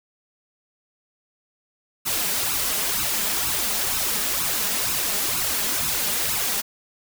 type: noise with flanger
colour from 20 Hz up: white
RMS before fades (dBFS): -24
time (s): 2.05-6.62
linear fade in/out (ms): 20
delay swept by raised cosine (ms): 0.75 to 4.95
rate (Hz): 2.1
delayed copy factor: +0.65
effects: none